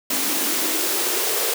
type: noise with high-pass filter sweep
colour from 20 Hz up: white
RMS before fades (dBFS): -22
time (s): 0.1-1.54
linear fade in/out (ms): 5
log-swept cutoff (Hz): 250 to 450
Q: 4.4
effects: none